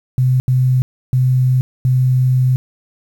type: tone bursts at uneven times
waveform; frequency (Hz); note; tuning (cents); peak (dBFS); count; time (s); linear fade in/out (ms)
sine; 128.3; C3; -34; -10; 4; 0.18-0.4 / 0.48-0.82 / 1.13-1.61 / 1.85-2.56; 0
effects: 7-bit